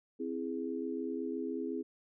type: chord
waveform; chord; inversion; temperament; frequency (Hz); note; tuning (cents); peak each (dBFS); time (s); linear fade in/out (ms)
sine; C augmented; none; equal; 261.6 / 329.6 / 415.3; C4 / E4 / G#4; 0 / 0 / 0; -38 / -39 / -39; 0.19-1.83; 20
effects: none